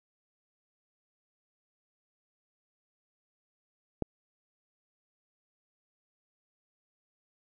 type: click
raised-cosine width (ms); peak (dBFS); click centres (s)
2; -16; 4.023
effects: none